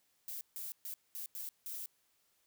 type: noise bursts at uneven times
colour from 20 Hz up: violet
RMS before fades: -43 dBFS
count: 6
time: 0.28-0.41 / 0.56-0.72 / 0.85-0.94 / 1.15-1.26 / 1.35-1.49 / 1.66-1.86 s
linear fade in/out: 0 ms
effects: white hiss -75 dBFS RMS until 2.46 s